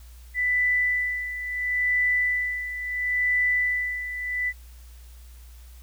sine tone with tremolo, 1987 Hz, B6, 10 cents sharp, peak -19 dBFS, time 0.34-4.53 s, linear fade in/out 50 ms, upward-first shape sine, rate 0.73 Hz, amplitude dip 70%, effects added 60 Hz sine -43 dBFS peak until 5.82 s + white hiss -56 dBFS RMS until 5.82 s

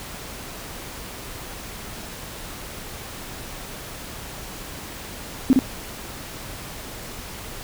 sine tone with echo, 261.6 Hz, C4, in tune, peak -10 dBFS, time 5.5-5.53 s, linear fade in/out 0 ms, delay 60 ms, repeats 1, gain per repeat -2 dB, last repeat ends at 5.59 s, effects pink hiss -36 dBFS RMS until 7.63 s

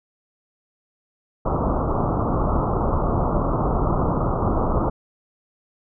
pink low-pass noise, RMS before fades -21 dBFS, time 1.45-4.9 s, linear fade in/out 10 ms, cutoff 1300 Hz, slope 96 dB/octave, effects none

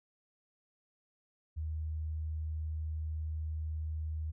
sine tone, 78.2 Hz, D#2, 9 cents sharp, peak -34 dBFS, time 1.56-4.32 s, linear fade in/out 20 ms, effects none

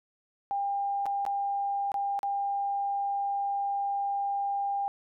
sine tone with dropouts, 800 Hz, G5, 35 cents sharp, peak -27 dBFS, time 0.51-4.88 s, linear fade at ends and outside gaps 0 ms, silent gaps 1.057-1.064 / 1.252-1.264 / 1.918-1.942 / 2.191-2.231 s, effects none

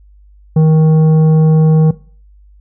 triangle tone with tanh clipping, 157.5 Hz, D#3, 21 cents sharp, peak -7 dBFS, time 0.56-1.91 s, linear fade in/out 5 ms, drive 13 dB, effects noise-tail reverb RT60 0.4 s tail -18 dB re dry + added 50 Hz sine -40 dBFS peak until 2.6 s

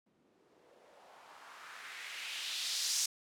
violet noise with low-pass filter sweep, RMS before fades -42 dBFS, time 0.06-3.06 s, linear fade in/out 5 ms, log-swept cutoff 230 to 6300 Hz, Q 1.9, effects none

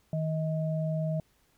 sine tone pair together, 158 / 632 Hz, D#3 / D#5, +27 / +27 cents, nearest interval 2 octaves, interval 2400 cents, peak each -28 / -34 dBFS, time 0.13-1.2 s, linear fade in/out 2 ms, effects pink hiss -68 dBFS RMS until 1.57 s

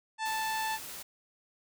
harmonic tone, 880 Hz, A5, in tune, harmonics 1 / 2 / 3 / 4 / 5 / 6 / 7 / 8 / 9 / 10, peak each -32 / -37 / -42 / -45 / -45 / -52 / -51 / -53 / -52 / -53 dBFS, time 0.18-0.79 s, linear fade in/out 50 ms
white noise, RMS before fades -43 dBFS, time 0.25-1.03 s, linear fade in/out 10 ms
effects none

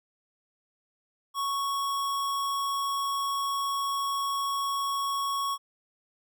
square tone, 1108.7 Hz, C#6, in tune, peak -28 dBFS, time 1.34-5.58 s, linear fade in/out 50 ms, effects none

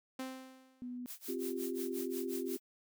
sawtooth tone with exponential decay, 261 Hz, C4, 4 cents flat, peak -34 dBFS, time 0.19-0.98 s, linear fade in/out 5 ms, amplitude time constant 170 ms
sine tone, 246.9 Hz, B3, in tune, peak -40 dBFS, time 0.82-1.06 s, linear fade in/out 0 ms
blue noise with tremolo, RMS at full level -44 dBFS, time 1.06-2.6 s, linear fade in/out 50 ms, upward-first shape sine, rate 5.6 Hz, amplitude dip 95%
sine chord, C suspended fourth, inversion none, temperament equal, 261.6 / 349.2 / 392 Hz, C4 / F4 / G4, 0 / 0 / 0 cents, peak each -40 dBFS, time 1.28-2.57 s, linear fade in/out 10 ms
effects none

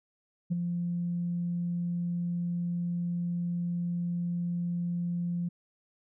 sine tone with ADSR envelope, 173.7 Hz, F3, 9 cents flat, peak -22 dBFS, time 0.5-5.49 s, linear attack 22 ms, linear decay 14 ms, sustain -6 dB, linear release 11 ms, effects tanh soft clip ceiling -22 dBFS

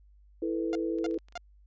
sine chord, E suspended fourth, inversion none, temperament equal, 329.6 / 440 / 493.9 Hz, E4 / A4 / B4, 0 / 0 / 0 cents, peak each -30 / -34 / -36 dBFS, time 0.42-1.18 s, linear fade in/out 5 ms
sawtooth tone bursts, 702 Hz, F5, 9 cents sharp, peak -31 dBFS, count 3, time 0.73-1.376 s, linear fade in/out 0 ms, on 22 ms, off 290 ms
clicks, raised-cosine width 0.2 ms, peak -39 dBFS, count 6, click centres 0.986 / 1.111 / 1.143 / 1.187 / 1.285 / 1.324 s
effects added 50 Hz sine -55 dBFS peak until 1.66 s + resampled to 16000 Hz

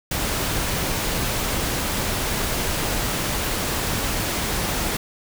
pink noise, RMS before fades -24 dBFS, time 0.11-4.97 s, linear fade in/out 5 ms, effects none

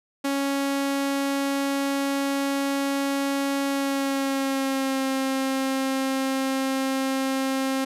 sawtooth tone with pitch glide, 277.2 to 266.8 Hz, C#4 to C4, 0 to +34 cents, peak -19 dBFS, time 0.24-7.85 s, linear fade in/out 10 ms, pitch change -66 cents, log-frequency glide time 3.68-5.04 s, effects resampled to 32000 Hz

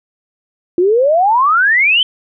sine exponential sweep, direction up, 340 to 3144 Hz, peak -8 dBFS, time 0.78-2.03 s, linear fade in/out 2 ms, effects none

